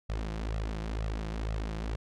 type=tone with flanger; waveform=sawtooth; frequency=54 Hz; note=A1; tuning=32 cents flat; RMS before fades=-34 dBFS; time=0.09-1.96 s; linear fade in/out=10 ms; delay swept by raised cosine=1.5 to 5.9 ms; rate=2.1 Hz; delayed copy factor=+0.8; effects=low-pass 6000 Hz 12 dB/octave